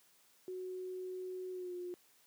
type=tone with pitch glide; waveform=sine; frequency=369.2 to 356.6 Hz; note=F#4 to F4; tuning=-4 to +36 cents; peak=-40 dBFS; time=0.48-1.94 s; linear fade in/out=0 ms; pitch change=-60 cents; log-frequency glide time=1.52-1.74 s; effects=white hiss -68 dBFS RMS until 2.26 s + high-pass 150 Hz 12 dB/octave